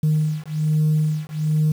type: beating tone pair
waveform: sine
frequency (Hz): 153.4 / 154.6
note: D#3 / D#3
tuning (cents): -24 / -11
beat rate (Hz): 1.2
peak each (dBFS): -19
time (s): 0.03-1.72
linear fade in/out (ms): 5
effects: tanh soft clip ceiling -12 dBFS + 7-bit